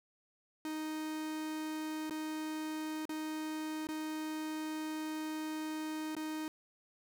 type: tone with dropouts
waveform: 45% pulse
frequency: 311.1 Hz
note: D#4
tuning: in tune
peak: -37 dBFS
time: 0.65-6.48 s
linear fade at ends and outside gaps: 1 ms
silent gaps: 2.097-2.108 / 3.054-3.093 / 3.87-3.888 / 6.151-6.166 s
effects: none